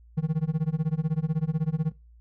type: tone with tremolo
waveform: triangle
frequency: 157.5 Hz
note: D#3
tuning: 21 cents sharp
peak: -18 dBFS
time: 0.17-1.92 s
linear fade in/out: 10 ms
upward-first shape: sine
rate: 16 Hz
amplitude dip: 100%
effects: noise-tail reverb RT60 0.3 s tail -23 dB re dry + added 58 Hz sine -50 dBFS peak until 2.2 s